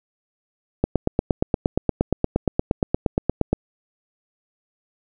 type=click train; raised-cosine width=2 ms; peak=-4 dBFS; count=24; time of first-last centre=0.84-3.53 s; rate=8.55 Hz; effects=none